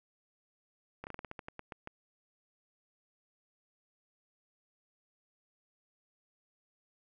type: slowing click train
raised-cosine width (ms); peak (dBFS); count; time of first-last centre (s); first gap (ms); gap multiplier
0.5; -27; 12; 1.04-1.874; 29; 1.18
effects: none